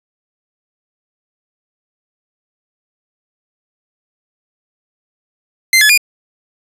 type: tone with pitch steps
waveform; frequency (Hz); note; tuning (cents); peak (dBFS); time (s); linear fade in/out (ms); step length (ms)
sawtooth; 2078 / 1711 / 2427; C7 / A6 / D#7; -12 / -49 / -44; -3; 5.73-5.976; 2; 82
effects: resampled to 32000 Hz